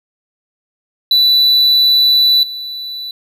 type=tone with level steps; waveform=triangle; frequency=3971 Hz; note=B7; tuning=9 cents sharp; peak=-6 / -21 dBFS; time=1.11-3.11 s; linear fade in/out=2 ms; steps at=2.43 s; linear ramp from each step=2 ms; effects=none